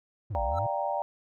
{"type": "exponential two-way sweep", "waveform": "triangle", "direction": "down then up", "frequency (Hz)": [123.47, 52.3, 123.47], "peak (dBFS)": -29, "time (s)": [0.3, 0.67], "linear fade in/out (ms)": 10, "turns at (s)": 0.42}
{"type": "chord", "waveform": "sine", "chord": "G minor seventh", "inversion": "second", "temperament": "equal", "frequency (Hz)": [587.3, 698.5, 784, 932.3], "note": ["D5", "F5", "G5", "Bb5"], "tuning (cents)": [0, 0, 0, 0], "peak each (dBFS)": [-32, -35, -32, -33], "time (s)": [0.35, 1.02], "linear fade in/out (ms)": 0}
{"type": "tone with exponential growth", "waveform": "triangle", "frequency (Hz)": 1318.5, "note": "E6", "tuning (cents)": 0, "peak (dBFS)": -29, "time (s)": [0.51, 0.59], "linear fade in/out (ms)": 5, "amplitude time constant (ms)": 17}
{"effects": []}